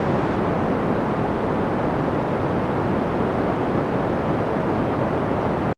pink band-pass noise, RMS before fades -21 dBFS, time 0-5.73 s, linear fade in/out 2 ms, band 140 to 980 Hz, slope 12 dB/octave, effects Opus 48 kbps

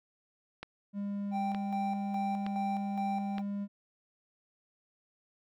click train, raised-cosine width 0.3 ms, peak -24 dBFS, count 4, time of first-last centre 0.63-3.382 s, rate 1.09 Hz
triangle tone, 201.6 Hz, G3, 49 cents sharp, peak -31 dBFS, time 0.93-3.68 s, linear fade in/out 50 ms
triangle tone with tremolo, 784 Hz, G5, in tune, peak -30 dBFS, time 1.31-3.42 s, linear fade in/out 50 ms, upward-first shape square, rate 2.4 Hz, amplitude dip 55%
effects none

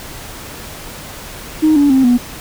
sine tone with pitch steps, 311.1 / 286.9 / 264.6 / 244.1 Hz, D#4 / D4 / C4 / B3, 0 / -40 / +20 / -20 cents, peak -6 dBFS, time 1.62-2.18 s, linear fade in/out 20 ms, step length 140 ms, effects tanh soft clip ceiling -4 dBFS + pink hiss -31 dBFS RMS until 2.4 s

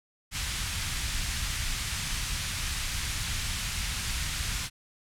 pink band-stop noise, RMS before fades -31 dBFS, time 0.31-4.7 s, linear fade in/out 50 ms, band 110 to 1800 Hz, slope 12 dB/octave, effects low-pass 10000 Hz 12 dB/octave

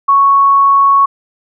sine tone, 1108.7 Hz, C#6, in tune, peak -5 dBFS, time 0.08-1.06 s, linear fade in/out 10 ms, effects none

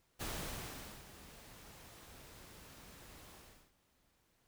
pink noise with ADSR envelope, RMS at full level -41 dBFS, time 0.19-3.73 s, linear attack 23 ms, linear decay 820 ms, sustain -15 dB, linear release 390 ms, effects pink hiss -75 dBFS RMS until 4.47 s

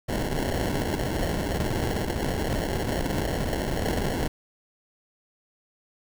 pink noise with sample-and-hold, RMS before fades -27 dBFS, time 0.08-4.28 s, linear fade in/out 10 ms, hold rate 1225 Hz, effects none

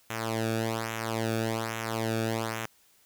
sawtooth tone with flanger, 112.6 Hz, A2, 40 cents sharp, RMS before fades -31 dBFS, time 0.1-2.66 s, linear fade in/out 5 ms, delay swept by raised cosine 0.21 to 1 ms, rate 1.2 Hz, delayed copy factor -0.8, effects white hiss -63 dBFS RMS until 3.05 s

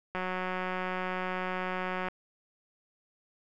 click train, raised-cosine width 0.5 ms, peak -19 dBFS, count 357, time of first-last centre 0.15-2.085 s, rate 184 Hz, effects none

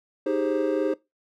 triangle chord, Ab major seventh, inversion second, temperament equal with one note detuned, 311.1 / 392 / 415.3 / 529.3 Hz, Eb4 / G4 / Ab4 / C5, 0 / 0 / 0 / +20 cents, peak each -25 / -26 / -28 / -25 dBFS, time 0.26-0.94 s, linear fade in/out 5 ms, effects noise-tail reverb RT60 0.2 s tail -20 dB re dry

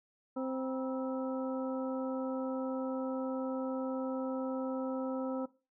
harmonic tone with a mistuned harmonic, 261.6 Hz, C4, in tune, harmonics 1 / 2 / 3 / 4 / 5, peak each -35 / -38 / -47 / -47 / -46 dBFS, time 0.36-5.46 s, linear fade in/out 10 ms, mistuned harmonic 4, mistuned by -140 cents, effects noise-tail reverb RT60 0.3 s tail -18 dB re dry

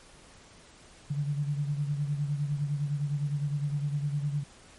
sine beating tone pair, 143.7 / 153.5 Hz, D3 / D#3, -37 / -23 cents, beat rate 9.8 Hz, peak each -28 / -35 dBFS, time 1.1-4.44 s, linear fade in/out 10 ms, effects pink hiss -54 dBFS RMS until 4.78 s + MP3 48 kbps

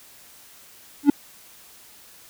triangle tone with exponential growth, 287 Hz, D4, 40 cents flat, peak -4 dBFS, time 1.03-1.1 s, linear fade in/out 5 ms, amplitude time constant 15 ms, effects white hiss -49 dBFS RMS until 2.29 s

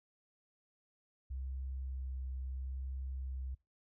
sine tone with vibrato, 65.41 Hz, C2, in tune, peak -38 dBFS, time 1.3-3.55 s, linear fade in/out 10 ms, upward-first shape sine, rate 0.75 Hz, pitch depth 13 cents each way, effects noise-tail reverb RT60 0.3 s tail -26 dB re dry

